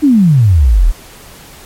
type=exponential sweep; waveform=sine; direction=down; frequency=311.9 to 34.65 Hz; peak=-4 dBFS; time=0.02-0.92 s; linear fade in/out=20 ms; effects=pink hiss -36 dBFS RMS until 1.65 s + MP3 64 kbps